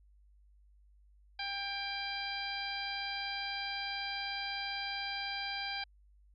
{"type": "harmonic tone with a mistuned harmonic", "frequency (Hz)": 797, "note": "G5", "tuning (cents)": 28, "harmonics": [1, 2, 3, 4, 5, 6], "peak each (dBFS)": [-42, -43, -42, -45, -44, -43], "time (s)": [1.39, 5.84], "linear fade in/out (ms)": 5, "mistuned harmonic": 3, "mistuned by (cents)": -28, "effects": ["added 50 Hz sine -60 dBFS peak until 6.34 s"]}